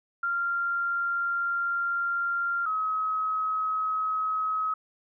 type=tone pair in turn; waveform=sine; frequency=1388 / 1276 Hz; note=F6 / D#6; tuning=-11 / +43 cents; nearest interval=minor second; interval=146 cents; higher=first; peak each=-25 / -25 dBFS; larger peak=neither; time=0.23-2.66 / 2.66-4.74 s; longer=first; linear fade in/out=5 ms; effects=none